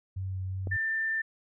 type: tone with vibrato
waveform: sine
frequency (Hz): 94.3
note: F#2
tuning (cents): +33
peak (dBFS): -31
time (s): 0.16-0.77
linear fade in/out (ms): 10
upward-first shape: sine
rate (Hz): 2.8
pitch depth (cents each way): 12
type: click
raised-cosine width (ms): 2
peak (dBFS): -25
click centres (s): 0.672
type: tone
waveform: sine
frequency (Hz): 1785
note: A6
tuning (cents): +24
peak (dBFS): -27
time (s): 0.71-1.22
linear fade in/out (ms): 10
effects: none